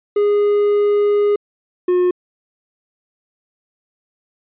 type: tone pair in turn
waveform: triangle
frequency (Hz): 411.9 / 359.8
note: G#4 / F#4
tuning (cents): -14 / -48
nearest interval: major second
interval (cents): 234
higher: first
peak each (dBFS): -10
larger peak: neither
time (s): 0.16-1.36 / 1.88-2.11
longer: first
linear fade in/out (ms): 5
effects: resampled to 8000 Hz